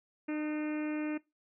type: harmonic tone with a mistuned harmonic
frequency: 303.1 Hz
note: D#4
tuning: 45 cents flat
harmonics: 1 / 2 / 3 / 4 / 5 / 6 / 7 / 8 / 9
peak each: -32 / -44 / -50 / -52 / -50 / -51 / -51 / -49 / -54 dBFS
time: 0.28-1.18 s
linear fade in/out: 10 ms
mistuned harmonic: 4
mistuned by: +37 cents
effects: noise-tail reverb RT60 0.2 s tail -20 dB re dry